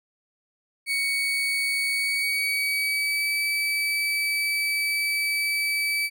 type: tone with pitch glide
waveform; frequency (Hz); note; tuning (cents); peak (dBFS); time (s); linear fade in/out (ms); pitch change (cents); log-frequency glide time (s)
35% pulse; 2233 to 2301; C#7 to D7; +12 to -36; -21; 0.86-6.1; 50; +52; 1.91-3.33
effects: none